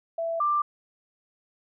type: tone pair in turn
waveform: sine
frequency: 664 / 1183.1 Hz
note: E5 / D6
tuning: +12 / +12 cents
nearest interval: minor seventh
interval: 1000 cents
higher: second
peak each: -26 / -21 dBFS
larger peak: second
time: 0.18-0.4 / 0.4-0.62 s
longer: neither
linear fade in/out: 5 ms
effects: none